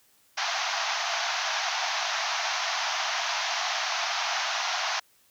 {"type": "band-pass noise", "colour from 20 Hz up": "pink", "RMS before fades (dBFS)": -29, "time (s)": [0.37, 5], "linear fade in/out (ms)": 10, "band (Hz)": [650, 6400], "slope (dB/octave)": 96, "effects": ["white hiss -63 dBFS RMS until 5.3 s"]}